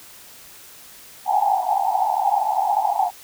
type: band-pass noise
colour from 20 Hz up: pink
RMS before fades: -20 dBFS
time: 1.25-3.11 s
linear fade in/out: 50 ms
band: 750 to 860 Hz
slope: 96 dB/octave
effects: white hiss -44 dBFS RMS until 3.23 s